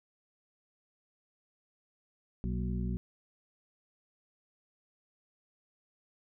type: harmonic tone with a mistuned harmonic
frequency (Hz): 61.74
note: B1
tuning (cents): 0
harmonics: 1 / 2 / 3 / 4 / 6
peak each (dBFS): -34 / -38 / -36 / -41 / -48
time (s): 2.44-2.97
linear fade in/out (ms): 0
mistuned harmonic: 4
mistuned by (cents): -78
effects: none